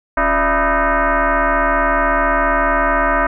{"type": "tone with frequency modulation", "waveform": "sine", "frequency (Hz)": 277.2, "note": "C#4", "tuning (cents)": 0, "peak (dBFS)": -12, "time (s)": [0.17, 3.27], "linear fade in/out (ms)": 5, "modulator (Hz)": 315, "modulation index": 4.8, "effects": []}